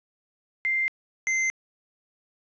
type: tone pair in turn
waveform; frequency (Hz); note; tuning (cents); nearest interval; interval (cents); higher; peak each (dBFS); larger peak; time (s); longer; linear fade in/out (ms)
sine / square; 2093 / 2076; C7 / C7; 0 / -14; unison; 14; first; -22 / -23; first; 0.65-0.88 / 1.27-1.5; neither; 0
effects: resampled to 16000 Hz + 10-bit